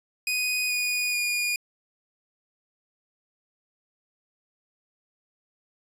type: tone with pitch steps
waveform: sawtooth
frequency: 2489 / 2463 / 2438 Hz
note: D#7 / D#7 / D#7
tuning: 0 / -18 / -36 cents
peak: -21 dBFS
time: 0.27-1.56 s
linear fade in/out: 2 ms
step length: 430 ms
effects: resampled to 32000 Hz